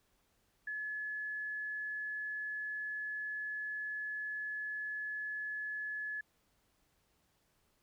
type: tone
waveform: sine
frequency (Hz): 1709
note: G#6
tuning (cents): +49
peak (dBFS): -37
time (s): 0.67-6.21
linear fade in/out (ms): 5
effects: pink hiss -75 dBFS RMS until 7.82 s